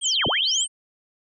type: linear two-way sweep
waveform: sine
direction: down then up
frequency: 8870 to 57.5 to 8870 Hz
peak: -22 dBFS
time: 0.01-0.68 s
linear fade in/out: 50 ms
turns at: 0.27 s
type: tone with vibrato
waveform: sine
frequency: 3128 Hz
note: G7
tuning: 4 cents flat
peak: -22 dBFS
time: 0.01-0.67 s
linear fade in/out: 50 ms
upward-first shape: triangle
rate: 15 Hz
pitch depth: 66 cents each way
effects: none